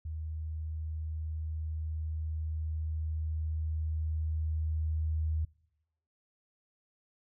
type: tone with level ramp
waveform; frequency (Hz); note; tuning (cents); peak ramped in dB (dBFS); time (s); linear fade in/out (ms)
sine; 78.6; D#2; +18; -35 to -28; 0.05-5.45; 5
effects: noise-tail reverb RT60 0.9 s tail -25 dB re dry